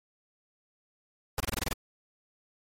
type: noise bursts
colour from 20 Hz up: pink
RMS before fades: -30 dBFS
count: 8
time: 1.38-1.731 s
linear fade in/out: 2 ms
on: 22 ms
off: 25 ms
effects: MP3 64 kbps